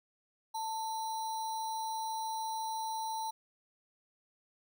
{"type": "tone with sample-and-hold", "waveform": "sine", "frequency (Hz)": 887, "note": "A5", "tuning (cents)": 14, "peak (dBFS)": -34, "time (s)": [0.54, 3.31], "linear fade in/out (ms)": 10, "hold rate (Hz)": 4900, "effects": []}